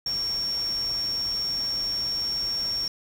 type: tone in noise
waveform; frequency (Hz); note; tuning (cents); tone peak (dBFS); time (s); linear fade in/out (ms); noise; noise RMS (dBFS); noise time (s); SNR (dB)
sine; 5510; F8; -24; -25; 0.06-2.88; 2; pink; -42; 0.06-2.88; +14
effects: none